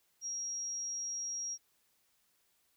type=tone; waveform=sine; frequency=5640 Hz; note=F8; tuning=16 cents sharp; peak=-36 dBFS; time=0.21-1.58 s; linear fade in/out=50 ms; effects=white hiss -74 dBFS RMS until 2.76 s